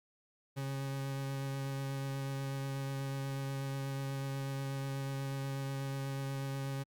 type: tone with vibrato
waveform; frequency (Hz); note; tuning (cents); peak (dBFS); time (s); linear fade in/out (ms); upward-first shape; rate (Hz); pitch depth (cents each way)
40% pulse; 136.6; C#3; -25; -35; 0.56-6.84; 20; triangle; 8.2; 13
effects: Opus 48 kbps